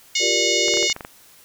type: harmonic tone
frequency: 726 Hz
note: F#5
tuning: 33 cents flat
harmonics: 3 / 4 / 5 / 6 / 7 / 8 / 9 / 10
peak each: -24 / -25 / -26 / -27 / -27 / -28 / -29 / -29 dBFS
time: 0.15-0.93 s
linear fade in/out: 5 ms
type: chord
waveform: sine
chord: G minor seventh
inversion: third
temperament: equal with one note detuned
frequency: 349.2 / 392 / 468.6 / 587.3 Hz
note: F4 / G4 / Bb4 / D5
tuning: 0 / 0 / +9 / 0 cents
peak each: -27 dBFS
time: 0.19-0.89 s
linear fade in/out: 50 ms
type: clicks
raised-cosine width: 0.5 ms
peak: -17 dBFS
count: 8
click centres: 0.682 / 0.739 / 0.772 / 0.828 / 0.899 / 0.964 / 1.008 / 1.049 s
effects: white hiss -50 dBFS RMS until 1.44 s